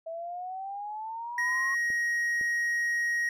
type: exponential sweep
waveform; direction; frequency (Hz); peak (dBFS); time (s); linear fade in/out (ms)
sine; up; 649 to 1091; -34; 0.06-1.75; 10
type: tone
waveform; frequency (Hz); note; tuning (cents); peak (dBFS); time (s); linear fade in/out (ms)
triangle; 1886; A#6; +20; -24; 1.38-3.29; 2
type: clicks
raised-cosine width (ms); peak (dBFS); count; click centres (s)
2; -33; 2; 1.903 / 2.412
effects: none